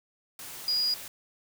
sine tone in noise, 4885 Hz, D#8, 33 cents flat, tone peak -24 dBFS, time 0.68-0.94 s, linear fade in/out 2 ms, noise white, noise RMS -42 dBFS, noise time 0.39-1.08 s, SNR +15 dB, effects none

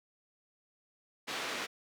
white band-pass noise, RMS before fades -38 dBFS, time 1.27-1.67 s, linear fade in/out 20 ms, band 220 to 3300 Hz, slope 12 dB/octave, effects none

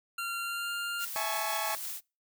25% pulse tone with pitch glide, 1382 to 1398.9 Hz, F6 to F6, -19 to +2 cents, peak -29 dBFS, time 0.18-1.05 s, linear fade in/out 5 ms, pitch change +21 cents, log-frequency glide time 0.4-0.71 s
blue noise with tremolo, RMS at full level -37 dBFS, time 0.98-2.01 s, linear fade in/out 50 ms, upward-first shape sine, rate 5.9 Hz, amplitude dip 25%
sawtooth chord, A major seventh, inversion second, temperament equal with one note detuned, 659.3 / 830.6 / 865.4 / 1108.7 Hz, E5 / G#5 / A5 / C#6, 0 / 0 / -29 / 0 cents, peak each -33 dBFS, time 1.16-1.75 s, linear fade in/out 0 ms
effects noise-tail reverb RT60 0.3 s tail -26 dB re dry

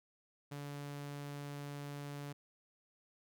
sawtooth tone, 143.6 Hz, D3, 39 cents flat, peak -39 dBFS, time 0.51-2.33 s, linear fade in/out 10 ms, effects none

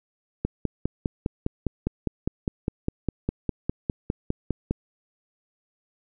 click train, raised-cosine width 3 ms, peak -11 dBFS, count 22, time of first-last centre 0.45-4.71 s, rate 4.93 Hz, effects none

